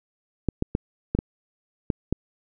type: clicks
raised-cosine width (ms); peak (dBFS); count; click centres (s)
3; -9; 7; 0.487 / 0.624 / 0.751 / 1.15 / 1.189 / 1.902 / 2.126
effects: none